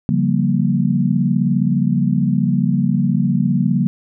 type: chord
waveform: sine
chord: G half-diminished seventh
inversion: second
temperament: just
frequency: 141.12 / 176.4 / 196 / 235.2 Hz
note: Db3 / F3 / G3 / Bb3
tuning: +31 / +18 / 0 / +16 cents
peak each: -19 dBFS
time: 0.09-3.87 s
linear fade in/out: 0 ms
effects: none